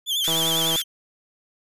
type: tone with vibrato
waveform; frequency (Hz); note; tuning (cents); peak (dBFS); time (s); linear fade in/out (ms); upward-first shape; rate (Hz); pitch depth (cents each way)
40% pulse; 3310; G#7; -6; -20; 0.06-0.84; 50; sine; 10; 110
type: high-pass noise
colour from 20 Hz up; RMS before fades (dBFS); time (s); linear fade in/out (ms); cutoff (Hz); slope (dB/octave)
white; -29; 0.24-0.82; 2; 1300; 96
type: click train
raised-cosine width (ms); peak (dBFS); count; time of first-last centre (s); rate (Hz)
1; -16; 79; 0.28-0.759; 163
effects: resampled to 32000 Hz